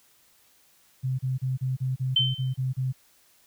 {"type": "tone bursts", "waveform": "sine", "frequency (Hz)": 130, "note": "C3", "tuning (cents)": -11, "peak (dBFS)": -24, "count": 10, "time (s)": [1.03, 2.927], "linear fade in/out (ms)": 20, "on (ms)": 160, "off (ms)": 33}
{"type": "tone with exponential decay", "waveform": "sine", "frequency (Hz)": 3089, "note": "G7", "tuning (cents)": -26, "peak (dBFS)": -16, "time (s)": [2.16, 2.56], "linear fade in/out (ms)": 5, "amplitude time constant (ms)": 85}
{"effects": ["white hiss -61 dBFS RMS until 3.46 s"]}